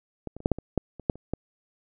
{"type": "clicks", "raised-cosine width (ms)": 2, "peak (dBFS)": [-20, -26, -30, -7, -8, -22, -9, -27, -8, -30, -14], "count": 11, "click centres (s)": [0.273, 0.366, 0.404, 0.459, 0.517, 0.586, 0.777, 0.997, 1.098, 1.156, 1.336], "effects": []}